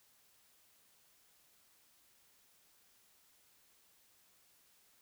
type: silence
effects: white hiss -69 dBFS RMS until 5.01 s